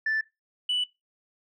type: tone pair in turn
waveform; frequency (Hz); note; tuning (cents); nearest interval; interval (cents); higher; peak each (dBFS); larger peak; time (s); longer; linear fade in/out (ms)
sine; 1760 / 2967; A6 / F#7; 0 / +4; major sixth; 904; second; -22; neither; 0.06-0.21 / 0.69-0.84; neither; 5
effects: noise-tail reverb RT60 0.2 s tail -21 dB re dry + tanh soft clip ceiling -21 dBFS